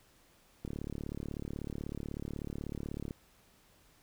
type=click train; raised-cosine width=3 ms; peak=-26 dBFS; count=90; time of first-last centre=0.65-3.109 s; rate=36.2 Hz; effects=pink hiss -65 dBFS RMS until 4.02 s

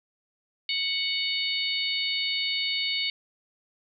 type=harmonic tone; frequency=740 Hz; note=F#5; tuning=in tune; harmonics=3 / 4 / 5 / 6; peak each=-31 / -31 / -31 / -31 dBFS; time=0.69-3.1 s; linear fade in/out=2 ms; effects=none

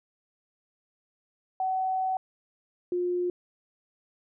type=tone pair in turn; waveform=sine; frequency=754 / 355.8 Hz; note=F#5 / F4; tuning=+32 / +32 cents; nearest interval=octave + minor second; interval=1300 cents; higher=first; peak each=-25 dBFS; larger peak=neither; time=1.6-2.17 / 2.92-3.3 s; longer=first; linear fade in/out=2 ms; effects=none

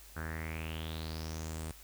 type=tone with low-pass filter sweep; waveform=sawtooth; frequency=79.8 Hz; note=D#2; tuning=44 cents sharp; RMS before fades=-40 dBFS; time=0.16-1.72 s; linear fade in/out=10 ms; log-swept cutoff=1500 to 9400 Hz; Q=6.3; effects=added 50 Hz sine -55 dBFS peak until 1.83 s + white hiss -56 dBFS RMS until 1.83 s

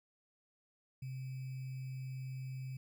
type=tone with sample-and-hold; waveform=sine; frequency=130.81 Hz; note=C3; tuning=in tune; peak=-40 dBFS; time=1.02-2.77 s; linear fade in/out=5 ms; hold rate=2450 Hz; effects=none

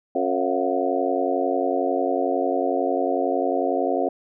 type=harmonic tone with a mistuned harmonic; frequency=91.1 Hz; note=F#2; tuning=26 cents flat; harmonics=3 / 4 / 5 / 6 / 7 / 8; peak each=-27 / -27 / -27 / -27 / -27 / -27 dBFS; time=0.15-4.09 s; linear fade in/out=5 ms; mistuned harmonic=7; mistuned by=+82 cents; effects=none

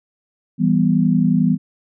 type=chord; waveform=sine; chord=E minor; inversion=none; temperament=equal; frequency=164.81 / 196 / 246.9 Hz; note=E3 / G3 / B3; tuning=0 / 0 / 0 cents; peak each=-17 dBFS; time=0.58-1.58 s; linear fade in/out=50 ms; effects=none

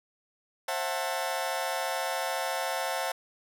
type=chord; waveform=sawtooth; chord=F# half-diminished seventh; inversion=second; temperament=just; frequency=532.8 / 666 / 740 / 888 Hz; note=C5 / E5 / F#5 / A5; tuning=+31 / +18 / 0 / +16 cents; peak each=-31 dBFS; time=0.68-3.12 s; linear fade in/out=5 ms; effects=none

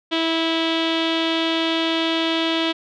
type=tone with low-pass filter; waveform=sawtooth; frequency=327 Hz; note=E4; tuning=14 cents flat; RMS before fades=-21 dBFS; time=0.11-2.73 s; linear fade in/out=20 ms; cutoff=3400 Hz; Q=5.2; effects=none

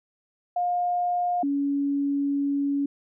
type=tone pair in turn; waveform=sine; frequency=710 / 281.8 Hz; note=F5 / C#4; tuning=+28 / +29 cents; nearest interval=octave + major third; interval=1599 cents; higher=first; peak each=-22 dBFS; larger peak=neither; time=0.56-1.43 / 1.43-2.86 s; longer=second; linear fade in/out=5 ms; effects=none

